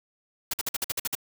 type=noise bursts; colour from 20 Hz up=white; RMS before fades=-28 dBFS; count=9; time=0.51-1.152 s; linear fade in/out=5 ms; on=26 ms; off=51 ms; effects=none